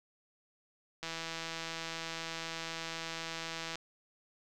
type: click train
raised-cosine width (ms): 0.2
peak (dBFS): -22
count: 448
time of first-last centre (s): 1.03-3.756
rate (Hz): 164
effects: none